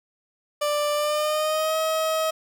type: tone with pitch glide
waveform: 30% pulse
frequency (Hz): 590 to 636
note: D5 to D#5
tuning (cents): +8 to +38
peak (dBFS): -19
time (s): 0.61-2.31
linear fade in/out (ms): 10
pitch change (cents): +130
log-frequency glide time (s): 0.94-1.77
effects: none